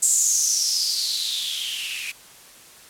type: noise with band-pass filter sweep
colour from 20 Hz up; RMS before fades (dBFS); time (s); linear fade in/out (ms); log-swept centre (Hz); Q
violet; -23; 0.02-2.12; 10; 7700 to 2400; 7.9
effects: white hiss -47 dBFS RMS until 2.89 s + low-pass 12000 Hz 12 dB/octave